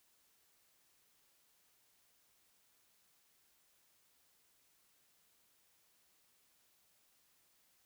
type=silence; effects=white hiss -73 dBFS RMS until 7.85 s